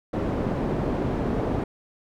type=low-pass noise; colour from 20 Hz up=white; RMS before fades=-26 dBFS; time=0.13-1.64 s; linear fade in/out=5 ms; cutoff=430 Hz; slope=12 dB/octave; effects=none